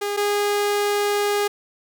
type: tone pair in turn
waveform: sawtooth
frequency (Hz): 408.4 / 410.4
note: G#4 / G#4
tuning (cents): -29 / -21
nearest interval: unison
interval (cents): 8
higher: second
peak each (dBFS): -19 / -15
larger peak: second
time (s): 0.01-0.17 / 0.17-1.48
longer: second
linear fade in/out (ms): 10
effects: none